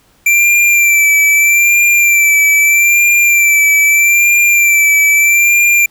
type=tone with vibrato; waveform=square; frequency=2349 Hz; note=D7; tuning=in tune; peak=-7 dBFS; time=0.26-5.86 s; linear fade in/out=5 ms; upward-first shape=sine; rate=0.79 Hz; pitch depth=34 cents each way; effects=pink hiss -51 dBFS RMS until 5.9 s